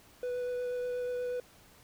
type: tone with vibrato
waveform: triangle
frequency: 493.9 Hz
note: B4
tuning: in tune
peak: -30 dBFS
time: 0.23-1.4 s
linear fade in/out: 2 ms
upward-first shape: triangle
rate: 8.3 Hz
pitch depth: 11 cents each way
effects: pink hiss -59 dBFS RMS until 1.83 s